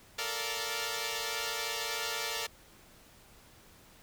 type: chord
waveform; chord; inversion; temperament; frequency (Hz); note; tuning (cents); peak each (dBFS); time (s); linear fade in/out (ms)
5% pulse; Bb major seventh; third; equal with one note detuned; 440 / 466.2 / 583.6 / 698.5; A4 / Bb4 / D5 / F5; 0 / 0 / -11 / 0; -27 / -26 / -28 / -30; 0.18-2.47; 10
effects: pink hiss -58 dBFS RMS until 4.02 s